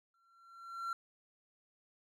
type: tone with exponential growth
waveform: triangle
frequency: 1362 Hz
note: F6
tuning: 44 cents flat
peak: -32 dBFS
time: 0.14-0.93 s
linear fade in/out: 2 ms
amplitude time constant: 170 ms
effects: none